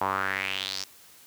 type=tone with band-pass filter sweep; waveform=sawtooth; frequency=96.2 Hz; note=G2; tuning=32 cents flat; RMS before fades=-30 dBFS; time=0.01-0.84 s; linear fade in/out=5 ms; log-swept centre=910 to 5500 Hz; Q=4; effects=white hiss -53 dBFS RMS until 1.26 s + high-pass 60 Hz 12 dB/octave